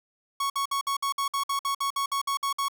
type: tone bursts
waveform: 45% pulse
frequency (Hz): 1108.7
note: C#6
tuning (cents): 0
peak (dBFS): -25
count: 15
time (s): 0.4-2.684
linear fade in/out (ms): 5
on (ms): 100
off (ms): 56
effects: none